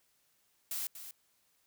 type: noise with echo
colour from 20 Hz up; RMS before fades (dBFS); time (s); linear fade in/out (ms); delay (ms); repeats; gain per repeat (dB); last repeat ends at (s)
blue; -37; 0.71-0.87; 2; 240; 1; -10; 1.11
effects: white hiss -73 dBFS RMS until 1.66 s